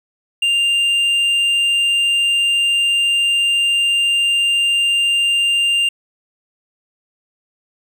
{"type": "tone with hard clipping", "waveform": "triangle", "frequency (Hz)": 2794, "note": "F7", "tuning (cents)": 0, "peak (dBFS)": -14, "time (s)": [0.42, 5.89], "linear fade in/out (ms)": 5, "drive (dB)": 7, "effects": []}